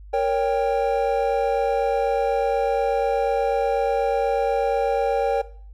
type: chord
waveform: triangle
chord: G diminished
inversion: first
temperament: equal with one note detuned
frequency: 466.2 / 554.4 / 791.7 Hz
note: Bb4 / Db5 / G5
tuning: 0 / 0 / +17 cents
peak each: -21 dBFS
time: 0.13-5.42 s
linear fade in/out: 10 ms
effects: noise-tail reverb RT60 0.5 s tail -18 dB re dry + added 50 Hz sine -39 dBFS peak until 5.73 s